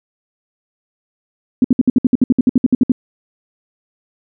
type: tone bursts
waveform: sine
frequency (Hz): 251.3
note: B3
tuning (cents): +30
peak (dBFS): -6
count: 16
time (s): 1.62-2.919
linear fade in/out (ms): 2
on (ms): 24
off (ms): 61
effects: none